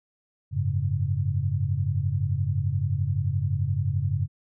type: chord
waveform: sine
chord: F# suspended second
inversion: none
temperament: just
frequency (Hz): 92.5 / 104.06 / 138.75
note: F#2 / G#2 / C#3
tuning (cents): 0 / +4 / +2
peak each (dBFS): -27 / -27 / -27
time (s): 0.51-4.28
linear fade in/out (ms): 50
effects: none